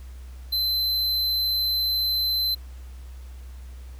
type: tone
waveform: square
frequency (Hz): 4067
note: C8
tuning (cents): -50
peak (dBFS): -22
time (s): 0.52-2.55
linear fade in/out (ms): 10
effects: added 63 Hz sine -37 dBFS peak until 3.99 s + pink hiss -55 dBFS RMS until 3.99 s